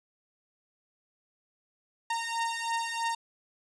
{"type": "beating tone pair", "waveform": "sawtooth", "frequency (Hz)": [920, 923.1], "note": ["A#5", "A#5"], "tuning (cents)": [-23, -17], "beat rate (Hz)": 3.1, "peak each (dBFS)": -29, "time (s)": [2.1, 3.15], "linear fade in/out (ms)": 5, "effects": ["resampled to 22050 Hz"]}